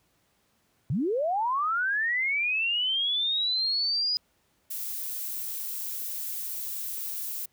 sine linear sweep, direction up, 110 to 4978 Hz, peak -24 dBFS, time 0.9-4.17 s, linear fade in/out 0 ms
violet noise, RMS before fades -34 dBFS, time 4.7-7.46 s, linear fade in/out 10 ms
effects pink hiss -69 dBFS RMS until 7.52 s + high-pass 60 Hz 12 dB/octave

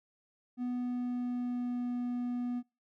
triangle tone with pitch glide, 246.9 to 244.5 Hz, B3 to B3, 0 to -17 cents, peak -30 dBFS, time 0.57-2.63 s, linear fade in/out 50 ms, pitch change -17 cents, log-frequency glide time 0.69-1.92 s, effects noise-tail reverb RT60 0.3 s tail -25 dB re dry

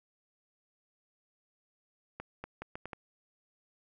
accelerating click train, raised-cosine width 0.5 ms, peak -25 dBFS, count 6, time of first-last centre 2.2-2.932 s, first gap 240 ms, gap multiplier 0.75, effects none

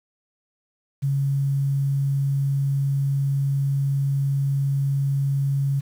sine tone, 138.59 Hz, C#3, in tune, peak -19 dBFS, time 1.02-5.81 s, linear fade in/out 20 ms, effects 8-bit

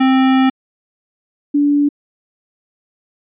square / sine tone pair in turn, 262.7 / 289 Hz, C4 / D4, +7 / -28 cents, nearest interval major second, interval 165 cents, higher second, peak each -10 dBFS, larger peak neither, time 0-0.5 / 1.54-1.89 s, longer first, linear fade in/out 10 ms, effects resampled to 8000 Hz

